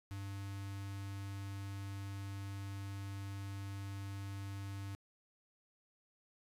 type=tone with notch filter; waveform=square; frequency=98.8 Hz; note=G2; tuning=14 cents sharp; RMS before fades=-44 dBFS; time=0.11-4.95 s; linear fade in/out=0 ms; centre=550 Hz; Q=1.2; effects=resampled to 32000 Hz + 12-bit